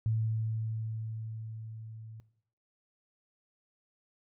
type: tone with level ramp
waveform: sine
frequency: 110.9 Hz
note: A2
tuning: 14 cents sharp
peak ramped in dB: -26 to -44 dBFS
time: 0.06-2.2 s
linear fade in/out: 0 ms
effects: noise-tail reverb RT60 0.7 s tail -18 dB re dry